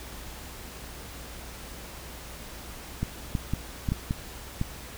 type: clicks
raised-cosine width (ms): 5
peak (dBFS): -14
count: 7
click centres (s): 3.03 / 3.352 / 3.536 / 3.888 / 3.92 / 4.109 / 4.614
effects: added 60 Hz sine -45 dBFS peak until 4.97 s + pink hiss -43 dBFS RMS until 4.97 s